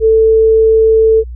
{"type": "tone", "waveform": "sine", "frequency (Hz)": 443.4, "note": "A4", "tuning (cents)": 13, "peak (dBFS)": -5, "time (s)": [0, 1.24], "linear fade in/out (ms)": 50, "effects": ["added 60 Hz sine -23 dBFS peak until 1.35 s"]}